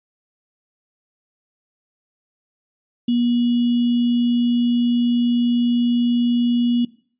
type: tone with sample-and-hold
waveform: sine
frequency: 239.8 Hz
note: A#3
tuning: 49 cents sharp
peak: -15 dBFS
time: 3.08-6.85 s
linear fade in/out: 5 ms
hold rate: 3150 Hz
effects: noise-tail reverb RT60 0.5 s tail -20 dB re dry + resampled to 8000 Hz

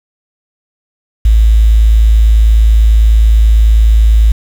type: tone with quantisation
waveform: sine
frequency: 54.6 Hz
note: A1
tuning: 13 cents flat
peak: -3 dBFS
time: 1.25-4.32 s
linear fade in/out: 5 ms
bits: 5
effects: none

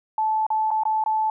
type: tone with dropouts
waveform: sine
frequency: 871 Hz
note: A5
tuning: 18 cents flat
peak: -19 dBFS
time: 0.18-1.3 s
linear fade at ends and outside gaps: 2 ms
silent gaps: 0.466-0.503 / 0.706-0.713 / 0.835-0.853 / 1.039-1.061 s
effects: none

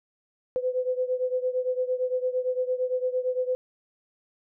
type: beating tone pair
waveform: sine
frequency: 504 / 512.8 Hz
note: B4 / C5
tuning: +35 / -35 cents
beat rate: 8.8 Hz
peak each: -26 / -29 dBFS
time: 0.56-3.55 s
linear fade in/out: 0 ms
effects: none

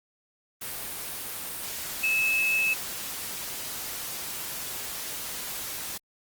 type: tone in noise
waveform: sine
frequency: 2600 Hz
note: E7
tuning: 24 cents flat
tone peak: -22 dBFS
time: 2.03-2.74 s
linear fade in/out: 10 ms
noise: white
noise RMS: -35 dBFS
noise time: 0.61-5.98 s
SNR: +10 dB
effects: Opus 32 kbps

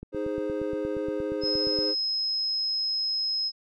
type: click train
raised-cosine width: 3 ms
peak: -25 dBFS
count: 16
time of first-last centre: 0.03-1.788 s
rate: 8.53 Hz
type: chord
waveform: triangle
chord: Ab major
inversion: second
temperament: equal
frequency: 311.1 / 415.3 / 523.3 Hz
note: Eb4 / Ab4 / C5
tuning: 0 / 0 / 0 cents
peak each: -30 dBFS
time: 0.12-1.95 s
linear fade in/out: 50 ms
type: tone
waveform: sine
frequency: 5130 Hz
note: E8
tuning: 48 cents flat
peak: -25 dBFS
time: 1.41-3.52 s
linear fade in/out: 50 ms
effects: none

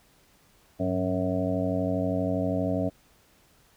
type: harmonic tone with a mistuned harmonic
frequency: 92.5 Hz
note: F#2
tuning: in tune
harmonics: 1 / 2 / 3 / 5 / 6 / 7 / 8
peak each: -32 / -31 / -29 / -36 / -33 / -31 / -43 dBFS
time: 0.79-2.9 s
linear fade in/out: 20 ms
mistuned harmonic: 1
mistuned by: +130 cents
effects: pink hiss -61 dBFS RMS until 3.76 s

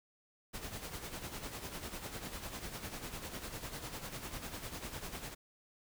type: noise with tremolo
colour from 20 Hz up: pink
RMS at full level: -42 dBFS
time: 0.53-5.35 s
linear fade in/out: 20 ms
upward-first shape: sine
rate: 10 Hz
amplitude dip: 60%
effects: none

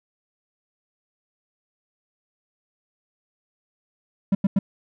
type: tone bursts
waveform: triangle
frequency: 196 Hz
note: G3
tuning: in tune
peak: -13 dBFS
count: 3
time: 4.32-4.59 s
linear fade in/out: 5 ms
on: 30 ms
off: 90 ms
effects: none

